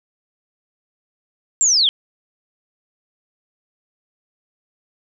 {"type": "linear sweep", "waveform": "sine", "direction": "down", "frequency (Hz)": [7580, 3031], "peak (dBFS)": -12, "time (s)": [1.61, 1.89], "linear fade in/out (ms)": 0, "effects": []}